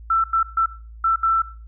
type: tone bursts at uneven times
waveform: sine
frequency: 1335 Hz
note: E6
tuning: 22 cents sharp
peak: -15 dBFS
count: 5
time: 0.1-0.24 / 0.33-0.43 / 0.57-0.66 / 1.04-1.16 / 1.23-1.42 s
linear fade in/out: 5 ms
effects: noise-tail reverb RT60 0.4 s tail -17 dB re dry + added 56 Hz sine -37 dBFS peak until 1.67 s